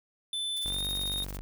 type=tone with pitch glide; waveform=square; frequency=3520 to 3704 Hz; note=A7 to A#7; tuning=0 to -12 cents; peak=-31 dBFS; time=0.33-1.24 s; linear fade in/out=2 ms; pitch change=+88 cents; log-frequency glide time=0.64-0.85 s
type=noise with tremolo; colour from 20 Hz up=blue; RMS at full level=-43 dBFS; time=0.56-1.38 s; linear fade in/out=10 ms; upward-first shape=sine; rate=18 Hz; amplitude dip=95%
type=tone; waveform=sawtooth; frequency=48 Hz; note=G1; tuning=36 cents flat; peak=-33 dBFS; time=0.65-1.41 s; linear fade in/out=0 ms
effects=none